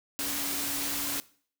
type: tone in noise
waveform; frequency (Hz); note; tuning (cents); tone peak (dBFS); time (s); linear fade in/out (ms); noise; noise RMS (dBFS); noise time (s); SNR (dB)
sine; 283; C#4; +36; -40; 0.19-1.2; 0; white; -32; 0.19-1.2; -11
effects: noise-tail reverb RT60 0.5 s tail -20 dB re dry